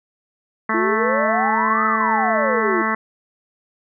harmonic tone, 220 Hz, A3, in tune, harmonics 1 / 2 / 3 / 4 / 5 / 6 / 7 / 8 / 9, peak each -25 / -30 / -31 / -28 / -23 / -26 / -30 / -26 / -26 dBFS, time 0.69-2.95 s, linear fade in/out 5 ms
sine exponential two-way sweep, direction up then down, 329.6 to 1309 to 329.6 Hz, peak -19 dBFS, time 0.74-2.82 s, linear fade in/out 5 ms, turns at 1.86 s
effects none

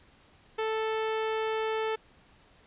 sawtooth tone, 440 Hz, A4, in tune, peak -24 dBFS, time 0.58-1.96 s, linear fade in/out 10 ms, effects pink hiss -60 dBFS RMS until 2.66 s + resampled to 8000 Hz

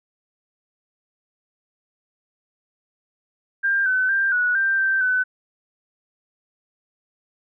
sine tone with pitch steps, 1594 / 1515 / 1584 / 1468 / 1575 / 1562 / 1507 Hz, G6 / F#6 / G6 / F#6 / G6 / G6 / F#6, +28 / +40 / +18 / -14 / +8 / -7 / +31 cents, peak -17 dBFS, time 3.63-5.24 s, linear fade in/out 20 ms, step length 230 ms, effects none

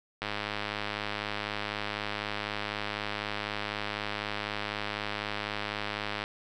click train, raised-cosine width 0.3 ms, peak -16 dBFS, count 627, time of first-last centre 0.22-6.239 s, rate 104 Hz, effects none

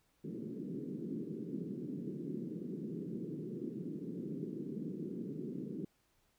pink band-pass noise, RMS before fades -42 dBFS, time 0.24-5.85 s, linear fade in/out 5 ms, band 150 to 400 Hz, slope 48 dB/octave, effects pink hiss -75 dBFS RMS until 6.38 s

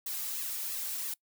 blue noise with flanger, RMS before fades -36 dBFS, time 0.06-1.14 s, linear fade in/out 5 ms, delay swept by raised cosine 1.3 to 3 ms, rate 3 Hz, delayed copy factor -0.7, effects noise-tail reverb RT60 0.1 s tail -24 dB re dry

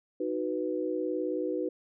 sine chord, B major, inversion first, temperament equal, 311.1 / 370 / 493.9 Hz, D#4 / F#4 / B4, 0 / 0 / 0 cents, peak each -33 dBFS, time 0.2-1.69 s, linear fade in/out 5 ms, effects none

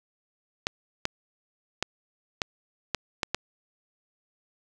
clicks, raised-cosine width 0.2 ms, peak -8 dBFS, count 7, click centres 0.669 / 1.054 / 1.826 / 2.418 / 2.947 / 3.232 / 3.346 s, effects none

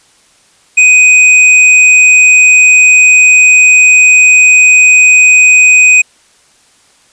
sine tone with hard clipping, 2500 Hz, D#7, 8 cents sharp, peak -3 dBFS, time 0.77-6.02 s, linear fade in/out 10 ms, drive 11 dB, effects white hiss -47 dBFS RMS until 7.12 s + resampled to 22050 Hz

